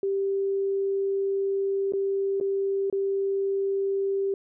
sine tone with dropouts, 392.4 Hz, G4, 2 cents sharp, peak -23 dBFS, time 0.03-4.34 s, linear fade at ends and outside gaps 2 ms, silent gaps 1.923-1.935 / 2.401-2.41 / 2.9-2.926 s, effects none

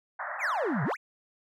white band-pass noise, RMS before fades -36 dBFS, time 0.19-0.92 s, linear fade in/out 5 ms, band 580 to 1900 Hz, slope 96 dB/octave
triangle exponential two-way sweep, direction down then up, 2682 to 125.2 to 2682 Hz, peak -25 dBFS, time 0.39-0.97 s, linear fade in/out 50 ms, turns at 0.84 s
effects none

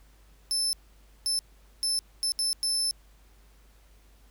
30% pulse tone bursts at uneven times, 5274 Hz, E8, in tune, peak -21 dBFS, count 6, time 0.51-0.73 / 1.26-1.39 / 1.83-1.99 / 2.23-2.32 / 2.39-2.53 / 2.63-2.91 s, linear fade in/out 0 ms, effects added 50 Hz sine -55 dBFS peak until 4.3 s + pink hiss -63 dBFS RMS until 4.3 s

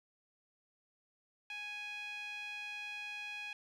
sawtooth tone with band-pass filter, 830.6 Hz, G#5, in tune, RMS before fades -44 dBFS, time 1.5-3.53 s, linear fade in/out 2 ms, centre 2600 Hz, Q 4.2, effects none

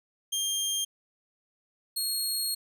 20% pulse tone pair in turn, 3200 / 4291 Hz, G7 / C8, +35 / +43 cents, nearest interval perfect fourth, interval 508 cents, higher second, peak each -22 dBFS, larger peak neither, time 0.32-0.85 / 1.96-2.55 s, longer second, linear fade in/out 10 ms, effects none

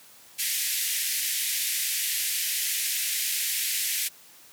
white band-pass noise, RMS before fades -28 dBFS, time 0.38-4.09 s, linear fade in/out 20 ms, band 1800 to 15000 Hz, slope 48 dB/octave, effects white hiss -52 dBFS RMS until 4.52 s + high-pass 100 Hz 12 dB/octave

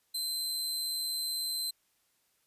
sawtooth tone, 4089 Hz, C8, 41 cents flat, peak -29 dBFS, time 0.14-1.71 s, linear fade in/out 10 ms, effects white hiss -73 dBFS RMS until 2.46 s + resampled to 32000 Hz

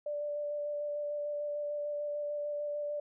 sine tone with vibrato, 587.3 Hz, D5, in tune, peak -33 dBFS, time 0.06-3 s, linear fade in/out 5 ms, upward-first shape square, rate 6.7 Hz, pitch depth 9 cents each way, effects none

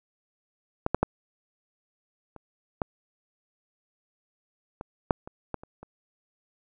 clicks, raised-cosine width 1 ms, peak -10 / -8 / -7 / -29 / -12 / -22 / -6 / -26 / -16 / -29 / -29 dBFS, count 11, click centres 0.864 / 0.946 / 1.03 / 2.363 / 2.818 / 4.811 / 5.108 / 5.275 / 5.543 / 5.635 / 5.83 s, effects none

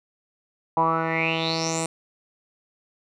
10% pulse tone with low-pass filter sweep, 162.9 Hz, E3, 20 cents flat, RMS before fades -24 dBFS, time 0.77-1.86 s, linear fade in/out 2 ms, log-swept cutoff 910 to 8700 Hz, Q 8.8, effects none

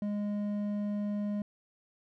sine tone with hard clipping, 206.2 Hz, G#3, 12 cents flat, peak -32 dBFS, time 0.02-1.42 s, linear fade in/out 2 ms, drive 6 dB, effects none

